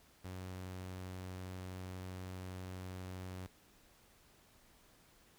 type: tone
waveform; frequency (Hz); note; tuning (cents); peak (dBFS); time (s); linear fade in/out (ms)
sawtooth; 92.4; F#2; -2; -40; 0.24-3.47; 10
effects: pink hiss -66 dBFS RMS until 5.38 s